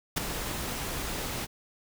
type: noise with ADSR envelope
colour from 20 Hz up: pink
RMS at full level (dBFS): -24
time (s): 0.16-1.47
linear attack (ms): 15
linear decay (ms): 10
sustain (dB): -10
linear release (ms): 31
effects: none